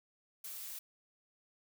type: noise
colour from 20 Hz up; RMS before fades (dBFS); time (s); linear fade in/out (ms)
blue; -45; 0.44-0.79; 5
effects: none